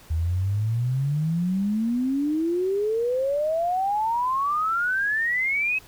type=exponential sweep; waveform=sine; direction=up; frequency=77.5 to 2585 Hz; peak=-21 dBFS; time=0.1-5.79 s; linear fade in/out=10 ms; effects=pink hiss -50 dBFS RMS until 5.87 s